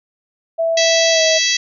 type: tone with pitch glide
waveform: sine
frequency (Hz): 659.3 to 639.1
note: E5 to D#5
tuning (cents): 0 to +46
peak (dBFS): -14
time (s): 0.58-1.39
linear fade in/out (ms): 20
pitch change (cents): -54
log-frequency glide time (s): 1.11-1.21
type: harmonic tone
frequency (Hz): 657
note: E5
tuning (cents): -6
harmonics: 3 / 4 / 5 / 6 / 7 / 8 / 9 / 10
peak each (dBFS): -21 / -23 / -21 / -22 / -21 / -26 / -21 / -26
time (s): 0.77-1.57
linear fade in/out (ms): 5
effects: none